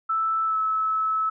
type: tone with pitch glide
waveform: sine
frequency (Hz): 1318.5 to 1300.3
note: E6 to E6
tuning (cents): 0 to -24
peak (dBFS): -21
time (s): 0.09-1.3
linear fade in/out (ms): 10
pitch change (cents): -24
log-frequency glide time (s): 0.45-0.57
effects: none